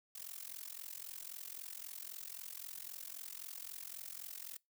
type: noise with amplitude modulation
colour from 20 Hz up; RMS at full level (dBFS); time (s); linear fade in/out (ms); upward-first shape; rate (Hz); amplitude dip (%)
blue; -44; 0.15-4.57; 5; sine; 43.8; 95
effects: noise-tail reverb RT60 0.2 s tail -24 dB re dry